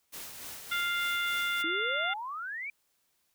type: noise with tremolo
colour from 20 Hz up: white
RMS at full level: -42 dBFS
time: 0.12-1.63 s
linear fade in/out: 20 ms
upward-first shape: sine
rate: 3.4 Hz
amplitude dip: 40%
type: harmonic tone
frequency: 698.5 Hz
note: F5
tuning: in tune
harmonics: 2 / 3 / 4 / 5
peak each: -31 / -34 / -39 / -36 dBFS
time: 0.71-2.14 s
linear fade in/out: 10 ms
type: exponential sweep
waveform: sine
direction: up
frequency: 311.1 to 2382 Hz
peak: -35 dBFS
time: 1.64-2.7 s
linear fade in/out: 2 ms
effects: white hiss -74 dBFS RMS until 3.34 s